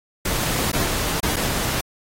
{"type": "noise with dropouts", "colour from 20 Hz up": "pink", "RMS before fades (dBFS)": -23, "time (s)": [0.25, 1.81], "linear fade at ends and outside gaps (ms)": 5, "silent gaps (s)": [[0.718, 0.73], [1.203, 1.229], [1.361, 1.365]], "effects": ["AAC 48 kbps"]}